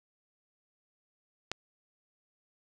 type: click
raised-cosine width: 0.2 ms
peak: -15 dBFS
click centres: 1.516 s
effects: none